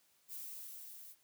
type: noise with level ramp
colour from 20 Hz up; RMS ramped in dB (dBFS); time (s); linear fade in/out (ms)
violet; -45 to -54; 0.28-1.16; 50
effects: white hiss -72 dBFS RMS until 1.23 s + high-pass 60 Hz 12 dB/octave